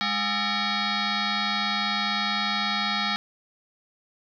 sine tone with frequency modulation, 1232 Hz, D#6, 17 cents flat, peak -23 dBFS, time 0.01-3.16 s, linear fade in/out 0 ms, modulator 513 Hz, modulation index 6.4, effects none

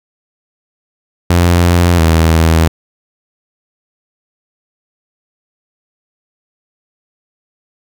sawtooth tone pair in turn, 87 / 81.31 Hz, F2 / E2, -6 / -23 cents, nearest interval minor second, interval 117 cents, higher first, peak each -3 dBFS, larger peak neither, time 1.3-1.99 / 1.99-2.68 s, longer neither, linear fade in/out 5 ms, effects none

